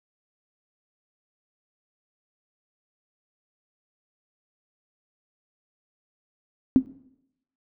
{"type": "tone with exponential decay", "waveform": "sine", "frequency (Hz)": 261.6, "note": "C4", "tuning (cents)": 0, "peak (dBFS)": -8, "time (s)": [6.76, 6.86], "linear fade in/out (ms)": 0, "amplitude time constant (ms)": 20, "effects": ["noise-tail reverb RT60 0.8 s tail -19 dB re dry"]}